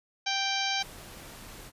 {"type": "harmonic tone", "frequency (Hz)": 784, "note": "G5", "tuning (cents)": 0, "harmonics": [1, 2, 3, 4, 5, 6, 7, 8], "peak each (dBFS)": [-33, -36, -34, -34, -35, -37, -38, -40], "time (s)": [0.26, 0.83], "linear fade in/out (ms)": 10}
{"type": "noise", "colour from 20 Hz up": "pink", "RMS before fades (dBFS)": -46, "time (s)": [0.78, 1.72], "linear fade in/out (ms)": 50}
{"effects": ["resampled to 32000 Hz"]}